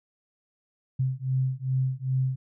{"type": "beating tone pair", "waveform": "sine", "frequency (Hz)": [129.6, 132.1], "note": ["C3", "C3"], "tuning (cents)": [-16, 17], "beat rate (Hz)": 2.5, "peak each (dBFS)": -27, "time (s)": [0.99, 2.36], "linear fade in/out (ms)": 10, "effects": []}